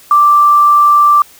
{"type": "tone with quantisation", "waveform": "sine", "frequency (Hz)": 1174.7, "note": "D6", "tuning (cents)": 0, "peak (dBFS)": -4, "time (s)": [0.11, 1.22], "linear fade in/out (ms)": 2, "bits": 5, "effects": ["white hiss -41 dBFS RMS until 1.39 s"]}